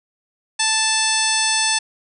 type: harmonic tone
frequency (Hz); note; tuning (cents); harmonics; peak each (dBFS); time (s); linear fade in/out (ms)
880; A5; 0; 1 / 2 / 3 / 4 / 5 / 6 / 7 / 9 / 10; -25 / -25 / -25 / -25 / -25 / -25 / -25 / -25 / -25; 0.59-1.79; 10
effects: none